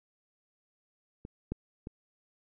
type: clicks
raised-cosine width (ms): 3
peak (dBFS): -29 / -20 / -27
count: 3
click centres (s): 1.251 / 1.52 / 1.871
effects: none